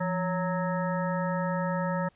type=harmonic tone with a mistuned harmonic; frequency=185 Hz; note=F#3; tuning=in tune; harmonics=1 / 3 / 5 / 7 / 9 / 10; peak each=-29 / -32 / -34 / -37 / -41 / -42 dBFS; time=0-2.09 s; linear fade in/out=10 ms; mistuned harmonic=1; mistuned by=-130 cents; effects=pink hiss -65 dBFS RMS until 2.15 s + resampled to 8000 Hz